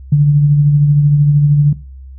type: tone with tremolo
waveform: sine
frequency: 145.9 Hz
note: D3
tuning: 11 cents flat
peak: -4 dBFS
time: 0.12-1.73 s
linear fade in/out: 5 ms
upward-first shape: triangle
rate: 13 Hz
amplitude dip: 40%
effects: noise-tail reverb RT60 0.4 s tail -20 dB re dry + added 66 Hz sine -30 dBFS peak until 2.18 s